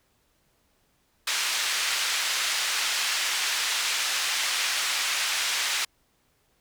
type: band-pass noise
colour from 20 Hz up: pink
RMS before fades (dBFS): -27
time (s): 1.27-5.85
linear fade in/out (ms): 5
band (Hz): 1800 to 7200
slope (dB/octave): 12
effects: pink hiss -68 dBFS RMS until 6.6 s